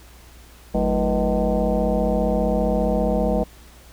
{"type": "tone with frequency modulation", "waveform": "sine", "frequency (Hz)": 220, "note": "A3", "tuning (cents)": 0, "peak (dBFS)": -17, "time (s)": [0.74, 3.44], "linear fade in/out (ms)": 10, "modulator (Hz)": 135, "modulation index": 3.7, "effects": ["added 60 Hz sine -46 dBFS peak until 3.92 s", "pink hiss -49 dBFS RMS until 3.92 s"]}